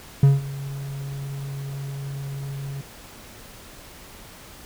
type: tone with ADSR envelope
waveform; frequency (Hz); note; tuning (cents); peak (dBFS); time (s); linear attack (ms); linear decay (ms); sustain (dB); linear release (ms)
triangle; 138.59; C#3; 0; -7; 0.23-2.81; 3; 170; -20; 3
effects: pink hiss -44 dBFS RMS until 4.65 s